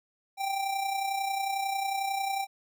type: tone with amplitude modulation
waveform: square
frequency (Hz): 784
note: G5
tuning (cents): 0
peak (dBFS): -27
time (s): 0.37-2.47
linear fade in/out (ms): 50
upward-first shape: sine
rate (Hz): 31.1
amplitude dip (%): 50
effects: none